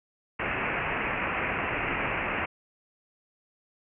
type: low-pass noise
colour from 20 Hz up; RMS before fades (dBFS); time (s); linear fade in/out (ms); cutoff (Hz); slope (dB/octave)
white; -30; 0.39-2.46; 10; 2700; 96
effects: none